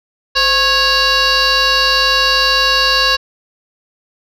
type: tone with frequency modulation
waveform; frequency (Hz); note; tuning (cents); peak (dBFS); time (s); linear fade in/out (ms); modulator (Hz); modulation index
sine; 2794; F7; 0; -8; 0.35-3.17; 20; 569; 3.7
effects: tanh soft clip ceiling -7 dBFS